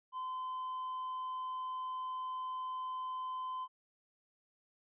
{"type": "tone with tanh clipping", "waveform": "sine", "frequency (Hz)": 1026, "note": "C6", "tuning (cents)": -34, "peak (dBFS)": -38, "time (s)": [0.12, 3.68], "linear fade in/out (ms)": 50, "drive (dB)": 2, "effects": ["resampled to 8000 Hz"]}